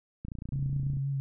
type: click train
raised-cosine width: 5 ms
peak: -26 dBFS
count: 22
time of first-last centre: 0.25-0.969 s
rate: 29.2 Hz
type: tone with vibrato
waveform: sine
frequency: 137.8 Hz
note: C#3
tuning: 10 cents flat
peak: -28 dBFS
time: 0.53-1.2 s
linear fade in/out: 0 ms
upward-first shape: triangle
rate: 5.8 Hz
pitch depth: 25 cents each way
effects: none